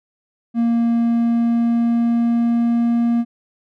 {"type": "tone with pitch glide", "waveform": "triangle", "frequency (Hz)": [233.1, 235], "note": ["A#3", "A#3"], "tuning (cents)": [0, 14], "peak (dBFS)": -12, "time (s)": [0.54, 3.25], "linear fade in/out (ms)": 50, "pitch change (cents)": 14, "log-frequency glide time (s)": [0.93, 3.02], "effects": []}